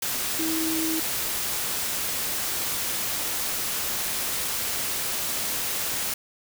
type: tone in noise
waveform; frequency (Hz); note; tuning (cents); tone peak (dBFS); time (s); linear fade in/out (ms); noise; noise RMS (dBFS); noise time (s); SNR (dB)
sine; 321.5; E4; -43; -26; 0.39-1; 5; white; -28; 0.02-6.14; -1
effects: none